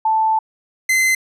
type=tone pair in turn; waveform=sine / 45% pulse; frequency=880 / 2059 Hz; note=A5 / C7; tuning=0 / -28 cents; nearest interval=octave + minor third; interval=1472 cents; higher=second; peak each=-13 dBFS; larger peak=neither; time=0.05-0.39 / 0.89-1.15 s; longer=first; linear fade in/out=5 ms; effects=resampled to 32000 Hz